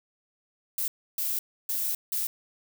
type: noise bursts at uneven times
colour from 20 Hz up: violet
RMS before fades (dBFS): -29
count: 4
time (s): 0.78-0.88 / 1.18-1.39 / 1.69-1.95 / 2.12-2.27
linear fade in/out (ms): 2
effects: none